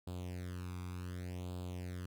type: tone with flanger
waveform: sawtooth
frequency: 90 Hz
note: F#2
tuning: 47 cents flat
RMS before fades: -43 dBFS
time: 0.07-2.06 s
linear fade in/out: 5 ms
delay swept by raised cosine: 0.25 to 0.84 ms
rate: 0.67 Hz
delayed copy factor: +0.8
effects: none